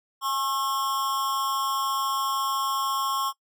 square tone with amplitude modulation, 1083 Hz, C#6, 41 cents flat, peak -22 dBFS, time 0.21-3.33 s, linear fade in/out 50 ms, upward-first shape sine, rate 254 Hz, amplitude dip 75%, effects noise-tail reverb RT60 0.1 s tail -20 dB re dry

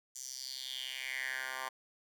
10% pulse tone with high-pass filter sweep, 130.81 Hz, C3, in tune, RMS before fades -41 dBFS, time 0.15-1.69 s, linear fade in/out 10 ms, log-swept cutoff 6700 to 1100 Hz, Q 4.6, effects none

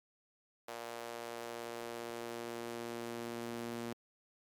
sawtooth tone with high-pass filter sweep, 117.6 Hz, A#2, 16 cents sharp, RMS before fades -43 dBFS, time 0.68-3.93 s, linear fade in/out 5 ms, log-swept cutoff 580 to 250 Hz, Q 1.5, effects MP3 96 kbps

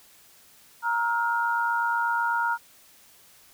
sine tone cluster, 935 / 1312 / 1420 Hz, A#5 / E6 / F6, +5 / -9 / +28 cents, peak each -25 / -34 / -26 dBFS, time 0.82-2.58 s, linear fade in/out 50 ms, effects white hiss -55 dBFS RMS until 3.53 s

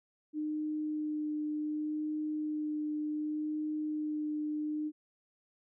sine tone with vibrato, 303.8 Hz, D#4, 41 cents flat, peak -32 dBFS, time 0.33-4.92 s, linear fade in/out 50 ms, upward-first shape sine, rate 0.67 Hz, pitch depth 11 cents each way, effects none

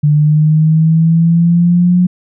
sine exponential sweep, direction up, 147.6 to 180.6 Hz, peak -6 dBFS, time 0.03-2.07 s, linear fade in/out 10 ms, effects none

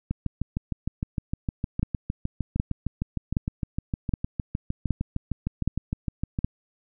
two click trains, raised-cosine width 5 ms, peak -10 / -14 dBFS, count 7 / 42, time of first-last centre 1.83-6.445 / 0.11-6.389 s, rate 1.3 / 6.53 Hz, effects none

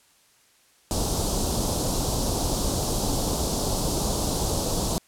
pink band-stop noise, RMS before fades -25 dBFS, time 0.91-4.98 s, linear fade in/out 0 ms, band 950 to 4100 Hz, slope 24 dB/octave, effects white hiss -60 dBFS RMS until 5.07 s + low-pass 11000 Hz 12 dB/octave

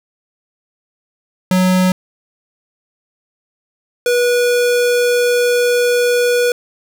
square tone pair in turn, 184.5 / 486.2 Hz, F#3 / B4, -5 / -27 cents, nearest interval octave + perfect fourth, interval 1678 cents, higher second, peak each -11 / -12 dBFS, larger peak first, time 1.51-1.92 / 4.06-6.52 s, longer second, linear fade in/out 2 ms, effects none

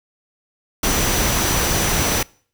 sine tone in noise, 5920 Hz, F#8, in tune, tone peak -26 dBFS, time 0.83-2.23 s, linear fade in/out 5 ms, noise pink, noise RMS -19 dBFS, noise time 0.83-2.23 s, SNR -10 dB, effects noise-tail reverb RT60 0.5 s tail -25 dB re dry

